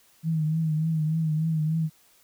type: tone with vibrato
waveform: sine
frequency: 158.1 Hz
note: D#3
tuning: 28 cents sharp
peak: -22 dBFS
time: 0.23-1.9 s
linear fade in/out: 50 ms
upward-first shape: triangle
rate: 3.4 Hz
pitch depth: 63 cents each way
effects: white hiss -60 dBFS RMS until 2.23 s